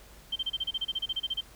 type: tone bursts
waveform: sine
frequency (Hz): 3136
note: G7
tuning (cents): 0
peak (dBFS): -27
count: 16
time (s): 0.32-1.41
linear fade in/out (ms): 10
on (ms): 40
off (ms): 30
effects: added 50 Hz sine -55 dBFS peak until 1.55 s + pink hiss -54 dBFS RMS until 1.55 s